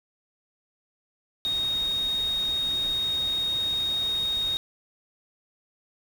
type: tone in noise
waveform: sine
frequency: 3729 Hz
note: A#7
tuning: in tune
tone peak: -24 dBFS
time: 1.45-4.57 s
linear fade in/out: 0 ms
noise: pink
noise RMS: -41 dBFS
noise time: 1.45-4.57 s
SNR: +14 dB
effects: none